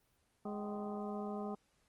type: harmonic tone with a mistuned harmonic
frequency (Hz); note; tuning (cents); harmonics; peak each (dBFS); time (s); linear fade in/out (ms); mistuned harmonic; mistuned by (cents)
207.7; G#3; 0; 1 / 2 / 3 / 4 / 5 / 6; -41 / -44 / -48 / -47 / -52 / -53; 0.45-1.55; 5; 4; -120
effects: pink hiss -75 dBFS RMS until 1.88 s + Opus 24 kbps